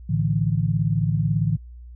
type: chord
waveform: sine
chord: A suspended fourth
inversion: none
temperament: equal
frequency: 110 / 146.83 / 164.81 Hz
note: A2 / D3 / E3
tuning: 0 / 0 / 0 cents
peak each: -23 dBFS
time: 0.09-1.57 s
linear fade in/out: 10 ms
effects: added 60 Hz sine -38 dBFS peak until 1.95 s